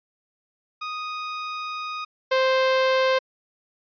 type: tone pair in turn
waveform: sawtooth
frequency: 1244.5 / 523.2 Hz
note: D#6 / C5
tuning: 0 / 0 cents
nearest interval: octave + minor third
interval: 1500 cents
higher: first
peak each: -25 / -14 dBFS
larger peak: second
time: 0.81-2.05 / 2.31-3.19 s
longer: first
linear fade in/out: 10 ms
effects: resampled to 11025 Hz